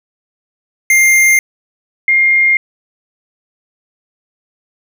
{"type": "tone pair in turn", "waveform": ["square", "sine"], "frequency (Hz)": [2108, 2121], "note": ["C7", "C7"], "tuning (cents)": [12, 23], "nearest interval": "unison", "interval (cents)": 11, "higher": "second", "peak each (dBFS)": -7, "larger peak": "neither", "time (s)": [[0.9, 1.39], [2.08, 2.57]], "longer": "neither", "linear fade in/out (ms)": 2, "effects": []}